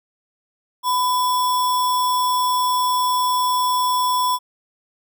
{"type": "tone with sample-and-hold", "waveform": "sine", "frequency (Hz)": 1000, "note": "B5", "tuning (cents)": 21, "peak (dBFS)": -16, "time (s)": [0.83, 4.39], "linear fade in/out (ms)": 50, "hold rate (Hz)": 4410, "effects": []}